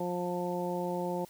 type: harmonic tone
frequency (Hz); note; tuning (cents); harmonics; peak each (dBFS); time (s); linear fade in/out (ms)
177.2; F3; +25; 1 / 2 / 3 / 4 / 5; -36 / -36 / -36 / -42 / -38; 0-1.25; 5
effects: white hiss -57 dBFS RMS until 1.29 s